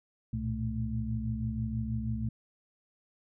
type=tone cluster; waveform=sine; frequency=66.1 / 112.5 / 118.7 / 219.5 Hz; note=C2 / A2 / A#2 / A3; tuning=+18 / +39 / +32 / -4 cents; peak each=-37 / -37 / -35 / -35 dBFS; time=0.33-2.29 s; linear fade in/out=5 ms; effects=none